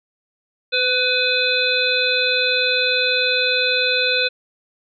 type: harmonic tone with a mistuned harmonic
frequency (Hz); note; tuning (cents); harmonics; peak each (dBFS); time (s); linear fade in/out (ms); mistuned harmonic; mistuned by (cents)
505; B4; +39; 1 / 3 / 5 / 7 / 8; -23 / -23 / -21 / -23 / -22; 0.72-4.29; 20; 3; -25
effects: none